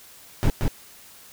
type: noise with echo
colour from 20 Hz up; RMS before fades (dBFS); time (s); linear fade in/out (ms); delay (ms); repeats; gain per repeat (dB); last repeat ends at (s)
brown; -18; 0.43-0.5; 0; 180; 1; -3; 0.68
effects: white hiss -48 dBFS RMS until 1.32 s